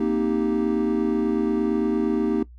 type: chord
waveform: triangle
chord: C minor seventh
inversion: third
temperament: equal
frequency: 233.1 / 261.6 / 311.1 / 392 Hz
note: Bb3 / C4 / Eb4 / G4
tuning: 0 / 0 / 0 / 0 cents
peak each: -22 / -27 / -22 / -24 dBFS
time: 0-2.43 s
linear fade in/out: 5 ms
effects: noise-tail reverb RT60 0.1 s tail -18 dB re dry + added 60 Hz sine -42 dBFS peak until 2.58 s